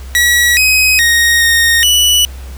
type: tone with pitch steps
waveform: sawtooth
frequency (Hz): 1926 / 2526 / 1867 / 1854 / 2955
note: B6 / D#7 / A#6 / A#6 / F#7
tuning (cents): -44 / +26 / +2 / -10 / -3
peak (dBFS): -4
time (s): 0.15-2.25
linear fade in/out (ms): 0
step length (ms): 420
effects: added 65 Hz sine -25 dBFS peak until 2.57 s + pink hiss -38 dBFS RMS until 2.57 s